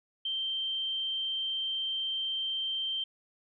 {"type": "tone", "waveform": "sine", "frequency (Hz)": 3136, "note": "G7", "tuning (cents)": 0, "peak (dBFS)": -30, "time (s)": [0.25, 3.04], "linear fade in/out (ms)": 5, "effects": []}